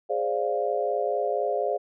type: chord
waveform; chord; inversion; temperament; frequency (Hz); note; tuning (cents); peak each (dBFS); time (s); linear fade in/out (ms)
sine; D half-diminished seventh; second; equal; 415.3 / 523.3 / 587.3 / 698.5; Ab4 / C5 / D5 / F5; 0 / 0 / 0 / 0; -29; 0.09-1.78; 20
effects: none

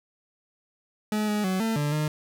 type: tone with pitch steps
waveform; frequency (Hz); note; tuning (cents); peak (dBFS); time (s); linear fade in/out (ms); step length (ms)
40% pulse; 212.6 / 209.6 / 187.3 / 224 / 147 / 152; G#3 / G#3 / F#3 / A3 / D3 / D#3; +41 / +16 / +21 / +31 / +2 / -40; -23; 1.12-2.08; 2; 160
effects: none

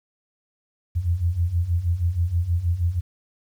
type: beating tone pair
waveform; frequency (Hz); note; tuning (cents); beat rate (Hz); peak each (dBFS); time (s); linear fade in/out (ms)
sine; 82.41 / 88.71; E2 / F2; 0 / +28; 6.3; -25 / -21; 0.95-3.01; 20
effects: 9-bit

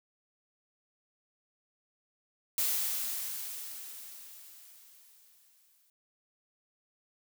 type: noise with exponential decay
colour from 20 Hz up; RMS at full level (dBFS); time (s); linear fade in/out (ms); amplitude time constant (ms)
blue; -29; 2.58-5.9; 1; 720
effects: none

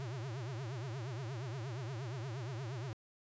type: tone with vibrato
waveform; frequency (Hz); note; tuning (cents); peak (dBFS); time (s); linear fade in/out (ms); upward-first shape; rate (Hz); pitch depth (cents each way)
square; 123.47; B2; 0; -40; 0-2.93; 0; triangle; 8.5; 280
effects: resampled to 16000 Hz

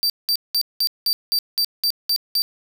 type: tone bursts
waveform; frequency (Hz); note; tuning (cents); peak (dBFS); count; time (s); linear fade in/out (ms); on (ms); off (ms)
45% pulse; 4660; D8; -14; -16; 10; 0.03-2.42; 0; 68; 190
effects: none

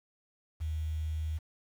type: tone with quantisation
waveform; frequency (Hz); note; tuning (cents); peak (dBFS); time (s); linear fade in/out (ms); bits
sine; 78.3; D#2; +11; -31; 0.6-1.39; 20; 9
effects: none

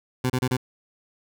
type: tone bursts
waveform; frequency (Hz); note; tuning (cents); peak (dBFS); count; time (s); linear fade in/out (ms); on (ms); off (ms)
20% pulse; 127.2; C3; -48; -16; 4; 0.24-0.568; 5; 58; 32
effects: none

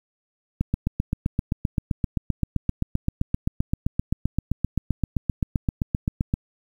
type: click train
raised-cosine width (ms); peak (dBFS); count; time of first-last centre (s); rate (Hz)
5; -9; 45; 0.61-6.339; 7.68
effects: 8-bit

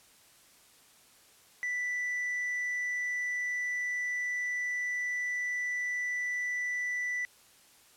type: tone with tanh clipping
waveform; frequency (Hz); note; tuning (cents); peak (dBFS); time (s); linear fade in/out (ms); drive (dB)
sine; 1975.5; B6; 0; -31; 1.63-7.25; 0; 2
effects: white hiss -60 dBFS RMS until 7.96 s + low-pass 12000 Hz 12 dB/octave

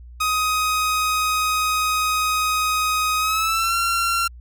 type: tone with pitch glide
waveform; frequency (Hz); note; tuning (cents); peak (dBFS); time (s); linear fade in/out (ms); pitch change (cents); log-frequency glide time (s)
sawtooth; 1255 to 1368.6; D#6 to F6; +15 to -35; -15; 0.2-4.28; 10; +150; 3.18-3.76
effects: added 60 Hz sine -38 dBFS peak until 4.4 s

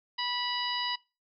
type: harmonic tone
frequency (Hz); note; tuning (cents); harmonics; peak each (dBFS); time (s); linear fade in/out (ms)
980; B5; -14; 1 / 2 / 3 / 4 / 5; -35 / -37 / -35 / -37 / -37; 0.18-0.96; 10
effects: noise-tail reverb RT60 0.3 s tail -23 dB re dry

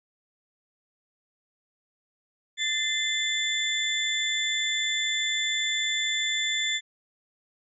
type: tone cluster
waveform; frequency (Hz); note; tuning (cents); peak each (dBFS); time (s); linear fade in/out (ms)
sine; 1767 / 2067 / 3484 / 7180; A6 / C7 / A7 / A8; +7 / -22 / -18 / +34; -34 / -30 / -27 / -34; 2.57-6.81; 50
effects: none

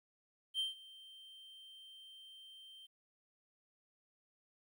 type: tone with ADSR envelope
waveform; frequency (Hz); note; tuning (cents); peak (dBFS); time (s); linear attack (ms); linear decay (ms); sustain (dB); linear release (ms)
triangle; 3136; G7; 0; -31; 0.54-2.87; 52; 150; -21; 17
effects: 12-bit

